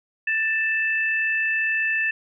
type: tone pair together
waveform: sine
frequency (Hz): 1772.9 / 2635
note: A6 / E7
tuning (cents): +13 / -1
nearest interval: perfect fifth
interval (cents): 686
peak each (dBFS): -22 / -24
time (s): 0.27-2.11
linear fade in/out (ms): 5
effects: none